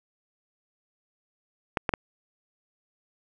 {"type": "clicks", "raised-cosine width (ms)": 0.5, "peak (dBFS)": -9, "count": 3, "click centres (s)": [1.772, 1.892, 1.938], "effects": []}